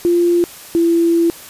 sine tone pair in turn, 346.5 / 336.6 Hz, F4 / E4, -14 / +36 cents, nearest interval minor second, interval 50 cents, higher first, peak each -10 dBFS, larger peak neither, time 0.05-0.44 / 0.75-1.3 s, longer second, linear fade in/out 0 ms, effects white hiss -36 dBFS RMS until 1.49 s + resampled to 32000 Hz

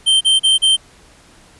square tone bursts, 3128 Hz, G7, 4 cents flat, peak -10 dBFS, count 4, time 0.06-0.768 s, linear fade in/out 20 ms, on 150 ms, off 36 ms, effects pink hiss -47 dBFS RMS until 1.59 s + resampled to 24000 Hz

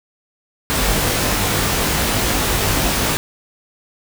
pink noise with comb filter, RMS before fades -18 dBFS, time 0.7-3.17 s, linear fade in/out 0 ms, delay 20 ms, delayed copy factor +0.65, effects none

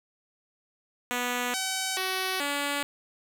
5% pulse tone with pitch steps, 245.7 / 760 / 375.9 / 285.8 Hz, B3 / F#5 / F#4 / D4, -9 / +46 / +27 / -47 cents, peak -16 dBFS, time 1.11-2.83 s, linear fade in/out 0 ms, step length 430 ms, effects none

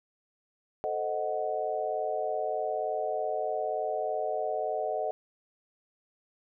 sine chord, A diminished seventh, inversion none, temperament equal, 440 / 523.3 / 622.3 / 740 Hz, A4 / C5 / Eb5 / Gb5, 0 / 0 / 0 / 0 cents, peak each -35 / -38 / -32 / -33 dBFS, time 0.84-5.11 s, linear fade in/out 0 ms, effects none

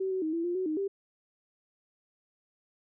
sine tone with pitch steps, 381.2 / 375.8 / 314.7 / 334.1 / 350.5 / 373.1 / 310.3 / 394.2 Hz, G4 / F#4 / D#4 / E4 / F4 / F#4 / D#4 / G4, -48 / +27 / +20 / +23 / +6 / +14 / -5 / +10 cents, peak -28 dBFS, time 0-0.88 s, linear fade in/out 10 ms, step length 110 ms, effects none

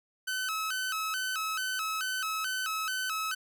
sawtooth tone with vibrato, 1400 Hz, F6, 4 cents sharp, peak -27 dBFS, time 0.27-3.35 s, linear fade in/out 10 ms, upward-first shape square, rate 2.3 Hz, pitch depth 140 cents each way, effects none

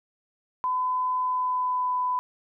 sine tone with pitch glide, 1010 to 1000.1 Hz, B5 to B5, +39 to +21 cents, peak -23 dBFS, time 0.64-2.19 s, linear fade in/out 0 ms, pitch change -18 cents, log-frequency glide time 1.19-1.94 s, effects none

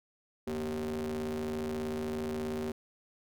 45% pulse ring-modulated tone, 75.2 Hz, D2, 42 cents sharp, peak -30 dBFS, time 0.47-2.72 s, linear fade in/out 5 ms, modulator 310 Hz, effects none

